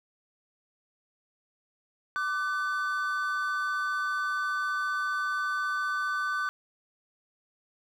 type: tone pair together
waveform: triangle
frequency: 1174.7 / 1509.5 Hz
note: D6 / F#6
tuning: 0 / +34 cents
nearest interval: major third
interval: 434 cents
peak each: -29 / -28 dBFS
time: 2.16-6.49 s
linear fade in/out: 0 ms
effects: none